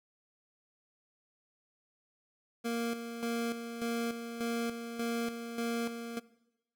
25% pulse tone with tremolo, 233.1 Hz, A#3, in tune, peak -28 dBFS, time 2.64-6.2 s, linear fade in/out 20 ms, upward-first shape square, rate 1.7 Hz, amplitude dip 60%, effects noise-tail reverb RT60 0.9 s tail -20 dB re dry

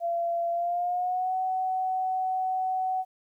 sine tone with pitch glide, 683 to 749.1 Hz, F5 to F#5, -39 to +21 cents, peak -25 dBFS, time 0-3.05 s, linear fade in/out 50 ms, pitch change +160 cents, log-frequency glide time 0.51-1.35 s, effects 11-bit

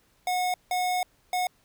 square tone bursts at uneven times, 728 Hz, F#5, 28 cents flat, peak -25 dBFS, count 3, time 0.27-0.54 / 0.71-1.03 / 1.33-1.47 s, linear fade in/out 2 ms, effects pink hiss -65 dBFS RMS until 1.64 s

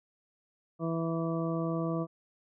harmonic tone, 164.81 Hz, E3, in tune, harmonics 1 / 2 / 3 / 4 / 6 / 7, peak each -32 / -34 / -38 / -38 / -47 / -41 dBFS, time 0.79-2.07 s, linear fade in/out 50 ms, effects none

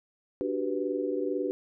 sine chord, G major seventh, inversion second, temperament equal, 293.7 / 370 / 392 / 493.9 Hz, D4 / F#4 / G4 / B4, 0 / 0 / 0 / 0 cents, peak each -33 dBFS, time 0.41-1.51 s, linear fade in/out 0 ms, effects none

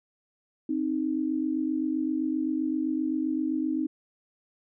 sine tone pair together, 263.4 / 311.1 Hz, C4 / D#4, +12 / 0 cents, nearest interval minor third, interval 288 cents, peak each -29 / -27 dBFS, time 0.69-3.87 s, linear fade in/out 5 ms, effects none

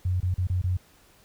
sine tone with dropouts, 91 Hz, F#2, 28 cents flat, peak -22 dBFS, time 0.05-0.77 s, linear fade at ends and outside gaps 5 ms, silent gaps 0.203-0.229 / 0.342-0.381 / 0.471-0.498 / 0.617-0.639 s, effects pink hiss -58 dBFS RMS until 1.24 s

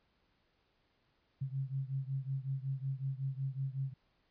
sine beating tone pair, 133 / 138.4 Hz, C3 / C#3, +29 / -2 cents, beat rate 5.4 Hz, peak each -37 / -39 dBFS, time 1.41-3.94 s, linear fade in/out 10 ms, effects pink hiss -75 dBFS RMS until 4.3 s + resampled to 11025 Hz

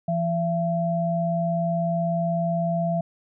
sine tone pair together, 168.75 / 675 Hz, E3 / E5, +41 / +41 cents, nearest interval 2 octaves, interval 2400 cents, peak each -24 dBFS, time 0.08-3.01 s, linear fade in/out 5 ms, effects none

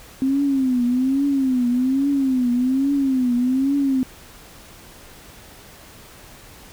sine tone with vibrato, 261.6 Hz, C4, in tune, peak -16 dBFS, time 0.22-4.03 s, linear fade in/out 0 ms, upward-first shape triangle, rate 1.2 Hz, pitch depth 150 cents each way, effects pink hiss -44 dBFS RMS until 6.72 s

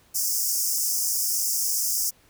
pink high-pass noise, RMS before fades -25 dBFS, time 0.14-2.11 s, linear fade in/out 20 ms, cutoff 5100 Hz, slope 96 dB/octave, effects pink hiss -59 dBFS RMS until 2.29 s

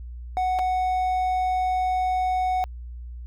triangle tone with dropouts, 740 Hz, F#5, in tune, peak -19 dBFS, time 0.37-2.64 s, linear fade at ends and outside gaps 0 ms, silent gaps 0.588-0.592 s, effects added 60 Hz sine -34 dBFS peak until 3.26 s

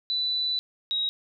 sine tone pair in turn, 3979 / 3810 Hz, B7 / A#7, +12 / +37 cents, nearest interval minor second, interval 75 cents, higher first, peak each -24 dBFS, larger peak neither, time 0.1-0.59 / 0.91-1.09 s, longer first, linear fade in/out 0 ms, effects none

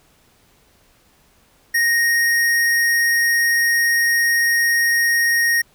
square tone, 1864.7 Hz, A#6, in tune, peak -15 dBFS, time 1.74-5.62 s, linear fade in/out 10 ms, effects pink hiss -56 dBFS RMS until 5.74 s

